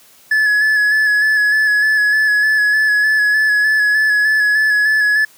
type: tone with vibrato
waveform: triangle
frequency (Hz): 1710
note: A6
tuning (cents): -50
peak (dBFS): -9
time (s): 0.31-5.25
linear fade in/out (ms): 5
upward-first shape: square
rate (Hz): 3.3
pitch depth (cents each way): 22
effects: white hiss -47 dBFS RMS until 5.37 s + high-pass 100 Hz 12 dB/octave